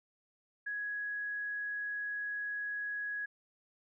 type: tone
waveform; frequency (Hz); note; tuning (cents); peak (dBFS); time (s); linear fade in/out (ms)
sine; 1669; G#6; +8; -35; 0.66-3.26; 10
effects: none